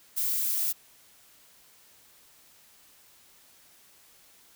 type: noise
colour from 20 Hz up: violet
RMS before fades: -28 dBFS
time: 0.16-0.73 s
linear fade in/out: 20 ms
effects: white hiss -58 dBFS RMS until 4.55 s